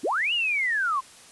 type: linear two-way sweep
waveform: sine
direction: up then down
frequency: 195.9 to 2938 to 1013 Hz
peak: -22 dBFS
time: 0.03-1.01 s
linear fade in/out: 20 ms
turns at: 0.33 s
effects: white hiss -49 dBFS RMS until 1.31 s + resampled to 24000 Hz